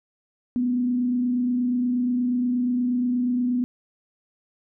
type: tone with frequency modulation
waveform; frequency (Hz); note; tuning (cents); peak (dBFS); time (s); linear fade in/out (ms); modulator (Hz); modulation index
sine; 246.9; B3; 0; -20; 0.56-3.64; 0; 28.4; 0.3
effects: none